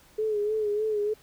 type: tone with vibrato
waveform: sine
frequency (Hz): 424.2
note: G#4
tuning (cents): +37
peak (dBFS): -24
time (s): 0.18-1.14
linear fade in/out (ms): 10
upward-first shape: sine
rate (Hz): 3.3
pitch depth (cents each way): 53
effects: pink hiss -57 dBFS RMS until 1.22 s